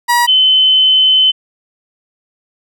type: tone pair in turn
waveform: 30% pulse / sine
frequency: 960 / 3050 Hz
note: B5 / G7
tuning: -49 / -48 cents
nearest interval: octave + minor sixth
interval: 2001 cents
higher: second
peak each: -6 dBFS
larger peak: neither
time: 0.08-0.27 / 0.27-1.32 s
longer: second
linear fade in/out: 20 ms
effects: none